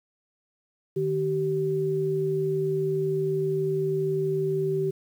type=tone pair together; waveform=sine; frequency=152.91 / 385.3 Hz; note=D#3 / G4; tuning=-30 / -30 cents; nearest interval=octave + major third; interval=1600 cents; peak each=-29 / -24 dBFS; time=0.96-4.91 s; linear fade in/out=10 ms; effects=9-bit